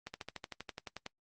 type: slowing click train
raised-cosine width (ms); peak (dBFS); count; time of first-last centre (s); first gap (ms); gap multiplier
0.2; -23; 13; 0.07-1.063; 70; 1.03
effects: noise-tail reverb RT60 0.1 s tail -25 dB re dry + Opus 24 kbps